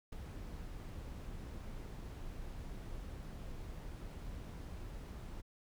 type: noise with ADSR envelope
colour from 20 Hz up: brown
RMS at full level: -39 dBFS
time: 0.12-5.42 s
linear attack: 9 ms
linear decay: 5 ms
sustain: -7 dB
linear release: 19 ms
effects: none